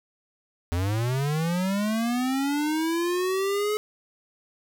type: linear sweep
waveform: square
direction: up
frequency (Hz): 83 to 427.3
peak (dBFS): -24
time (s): 0.72-3.77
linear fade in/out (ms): 0
effects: none